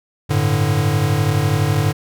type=chord; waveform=square; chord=G suspended second; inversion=none; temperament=equal; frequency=98 / 110 / 146.83 Hz; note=G2 / A2 / D3; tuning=0 / 0 / 0 cents; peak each=-21 / -20 / -19 dBFS; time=0.29-1.93 s; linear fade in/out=20 ms; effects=none